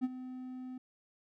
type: tone with ADSR envelope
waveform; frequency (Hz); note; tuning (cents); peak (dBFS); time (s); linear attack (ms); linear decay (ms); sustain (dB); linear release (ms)
triangle; 255.1; C4; -44; -25; 0.01-0.78; 32; 33; -14; 5
effects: none